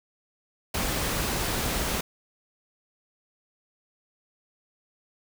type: noise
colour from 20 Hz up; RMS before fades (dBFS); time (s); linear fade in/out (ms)
pink; -28; 0.74-2.01; 5
effects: none